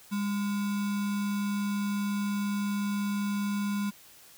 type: tone with sample-and-hold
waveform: sine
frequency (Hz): 202.9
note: G#3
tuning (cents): -40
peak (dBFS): -27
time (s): 0.11-3.91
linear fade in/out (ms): 20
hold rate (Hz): 1225
effects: white hiss -54 dBFS RMS until 4.37 s